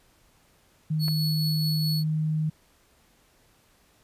sine tone, 155.56 Hz, D#3, in tune, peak -23 dBFS, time 0.9-2.5 s, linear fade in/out 10 ms
45% pulse tone with tremolo, 4400 Hz, C#8, 14 cents flat, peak -27 dBFS, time 0.99-2.04 s, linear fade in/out 50 ms, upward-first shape triangle, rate 4.7 Hz, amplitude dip 30%
clicks, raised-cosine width 0.5 ms, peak -26 dBFS, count 2, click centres 1.081 / 1.084 s
effects pink hiss -62 dBFS RMS until 4.03 s + resampled to 32000 Hz

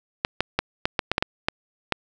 clicks, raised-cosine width 0.3 ms, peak -4 dBFS, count 10, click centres 0.249 / 0.406 / 0.59 / 0.855 / 0.992 / 1.116 / 1.181 / 1.225 / 1.485 / 1.923 s, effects none

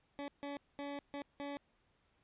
20% pulse tone bursts at uneven times, 284.2 Hz, C#4, 43 cents sharp, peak -36 dBFS, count 5, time 0.19-0.28 / 0.43-0.57 / 0.79-0.99 / 1.14-1.22 / 1.4-1.57 s, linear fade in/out 0 ms, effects pink hiss -75 dBFS RMS until 2.23 s + resampled to 8000 Hz

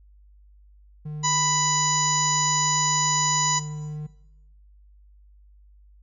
triangle tone, 151.2 Hz, D#3, 49 cents flat, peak -28 dBFS, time 1.05-4.07 s, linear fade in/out 10 ms
harmonic tone, 990 Hz, B5, 4 cents sharp, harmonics 1 / 2 / 3 / 4 / 5 / 6 / 7, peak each -24 / -32 / -35 / -31 / -34 / -31 / -24 dBFS, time 1.23-3.6 s, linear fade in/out 20 ms
effects noise-tail reverb RT60 0.9 s tail -17 dB re dry + added 50 Hz sine -50 dBFS peak until 6.02 s

